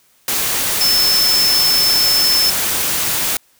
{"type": "tone in noise", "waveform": "sine", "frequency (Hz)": 5274, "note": "E8", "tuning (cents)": 0, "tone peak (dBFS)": -12, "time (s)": [0.81, 2.5], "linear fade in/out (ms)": 2, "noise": "white", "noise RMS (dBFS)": -18, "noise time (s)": [0.28, 3.37], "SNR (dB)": 3, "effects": ["white hiss -55 dBFS RMS until 3.59 s"]}